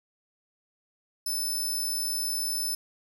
15% pulse tone, 5274 Hz, E8, in tune, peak -22 dBFS, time 1.26-2.75 s, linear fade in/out 5 ms, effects none

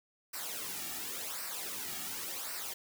white noise with flanger, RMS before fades -40 dBFS, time 0.33-2.74 s, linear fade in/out 10 ms, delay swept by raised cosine 0.29 to 1.99 ms, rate 0.91 Hz, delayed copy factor -0.7, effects none

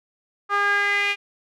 sawtooth tone with band-pass filter sweep, 405.4 Hz, G#4, 42 cents flat, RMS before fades -21 dBFS, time 0.49-1.16 s, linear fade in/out 50 ms, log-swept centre 1300 to 2500 Hz, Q 5.1, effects none

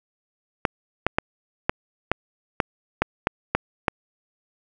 clicks, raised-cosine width 0.5 ms, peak -3 dBFS, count 10, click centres 0.652 / 1.066 / 1.185 / 1.695 / 2.116 / 2.602 / 3.02 / 3.271 / 3.55 / 3.882 s, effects none

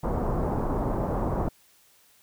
pink low-pass noise, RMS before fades -27 dBFS, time 0.03-1.49 s, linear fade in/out 10 ms, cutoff 1000 Hz, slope 24 dB/octave, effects white hiss -60 dBFS RMS until 2.22 s

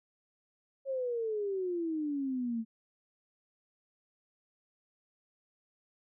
sine exponential sweep, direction down, 549 to 221.1 Hz, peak -31 dBFS, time 0.85-2.65 s, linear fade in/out 50 ms, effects none

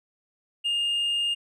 triangle tone with hard clipping, 2826 Hz, F7, 20 cents sharp, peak -22 dBFS, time 0.64-1.35 s, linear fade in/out 20 ms, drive 1 dB, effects none

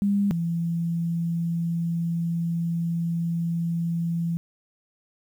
sine tone pair in turn, 201 / 168.34 Hz, G3 / E3, +44 / +37 cents, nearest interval minor third, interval 307 cents, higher first, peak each -19 / -23 dBFS, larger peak first, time 0.02-0.31 / 0.31-4.37 s, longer second, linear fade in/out 0 ms, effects 9-bit

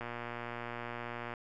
click train, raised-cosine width 0.5 ms, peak -25 dBFS, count 159, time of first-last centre 0.01-1.338 s, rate 119 Hz, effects none

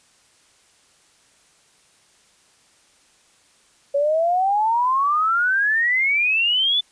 sine exponential sweep, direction up, 554.4 to 3520 Hz, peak -16 dBFS, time 3.94-6.81 s, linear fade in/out 10 ms, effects white hiss -57 dBFS RMS until 6.91 s + resampled to 22050 Hz

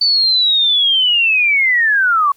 sine linear sweep, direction down, 4553 to 1097 Hz, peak -10 dBFS, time 0.01-2.32 s, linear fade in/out 5 ms, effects white hiss -55 dBFS RMS until 2.36 s

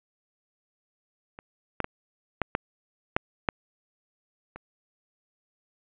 clicks, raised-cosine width 0.5 ms, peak -27 / -11 / -15 / -9 / -9 / -6 / -7 / -25 dBFS, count 8, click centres 1.389 / 1.803 / 1.844 / 2.417 / 2.551 / 3.165 / 3.488 / 4.56 s, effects resampled to 8000 Hz + 8-bit

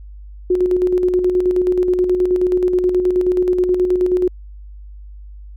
sine tone with tremolo, 363 Hz, F#4, 33 cents flat, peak -11 dBFS, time 0.5-4.28 s, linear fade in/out 5 ms, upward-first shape square, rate 9.4 Hz, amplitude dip 45%, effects added 50 Hz sine -33 dBFS peak until 5.56 s

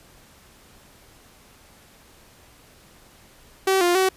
sawtooth tone with pitch steps, 382.9 / 351 / 377.9 Hz, G4 / F4 / F#4, -41 / +9 / +37 cents, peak -13 dBFS, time 3.67-4.09 s, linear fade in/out 5 ms, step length 140 ms, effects pink hiss -52 dBFS RMS until 4.16 s + resampled to 32000 Hz

